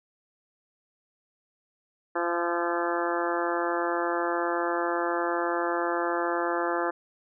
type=harmonic tone with a mistuned harmonic; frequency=172.1 Hz; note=F3; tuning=25 cents flat; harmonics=2 / 3 / 4 / 5 / 6 / 7 / 8 / 9 / 10; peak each=-30 / -32 / -33 / -34 / -35 / -35 / -36 / -37 / -37 dBFS; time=2.15-6.91 s; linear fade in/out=10 ms; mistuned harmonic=8; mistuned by=-28 cents; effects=none